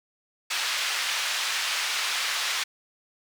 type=band-pass noise; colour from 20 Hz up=white; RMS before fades=-28 dBFS; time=0.5-2.64 s; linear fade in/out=10 ms; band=1200 to 4200 Hz; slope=12 dB/octave; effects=none